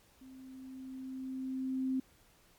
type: tone with level ramp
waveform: sine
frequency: 261.6 Hz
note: C4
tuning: in tune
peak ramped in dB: -50 to -29 dBFS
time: 0.21-2 s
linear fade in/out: 5 ms
effects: pink hiss -65 dBFS RMS until 2.58 s + MP3 96 kbps